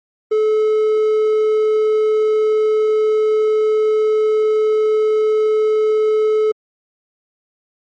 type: tone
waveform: triangle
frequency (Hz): 431.6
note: A4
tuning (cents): -33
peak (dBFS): -10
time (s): 0.31-6.52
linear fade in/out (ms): 10
effects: MP3 32 kbps